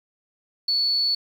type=tone; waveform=sine; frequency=4435 Hz; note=C#8; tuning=in tune; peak=-19 dBFS; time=0.68-1.15 s; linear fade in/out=5 ms; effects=8-bit